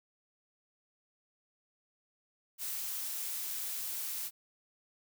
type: noise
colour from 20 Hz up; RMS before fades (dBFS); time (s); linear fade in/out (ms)
blue; -38; 2.58-4.31; 50
effects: none